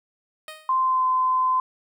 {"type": "tone with exponential decay", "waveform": "10% pulse", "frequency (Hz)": 622.3, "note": "D#5", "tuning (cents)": 0, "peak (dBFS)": -25, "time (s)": [0.48, 0.84], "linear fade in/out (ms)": 1, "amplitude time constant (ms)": 77}
{"type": "tone with pitch glide", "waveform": "sine", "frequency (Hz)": [1042, 1027.7], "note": ["C6", "C6"], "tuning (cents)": [-7, -31], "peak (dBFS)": -18, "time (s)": [0.69, 1.6], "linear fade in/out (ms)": 2, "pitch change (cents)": -24, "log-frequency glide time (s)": [0.79, 1.06]}
{"effects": []}